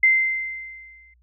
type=tone with exponential decay; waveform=sine; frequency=2079 Hz; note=C7; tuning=12 cents flat; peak=-11 dBFS; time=0.03-1.14 s; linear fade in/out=5 ms; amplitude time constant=240 ms; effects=added 60 Hz sine -56 dBFS peak until 1.22 s